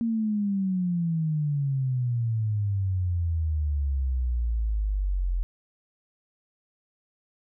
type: exponential sweep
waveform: sine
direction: down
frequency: 233.1 to 42.78 Hz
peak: -23 dBFS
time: 0.01-5.43 s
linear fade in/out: 0 ms
effects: none